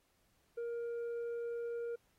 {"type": "tone with tanh clipping", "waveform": "triangle", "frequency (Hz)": 470, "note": "A#4", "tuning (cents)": 14, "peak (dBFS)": -38, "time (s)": [0.57, 1.96], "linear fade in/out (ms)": 10, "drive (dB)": 8, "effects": ["pink hiss -75 dBFS RMS until 2.18 s", "AAC 48 kbps"]}